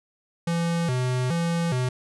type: tone with vibrato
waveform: square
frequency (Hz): 146.3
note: D3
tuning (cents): -6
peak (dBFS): -23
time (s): 0.47-1.89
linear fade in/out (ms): 5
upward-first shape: square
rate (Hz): 1.2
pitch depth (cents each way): 250
effects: resampled to 24000 Hz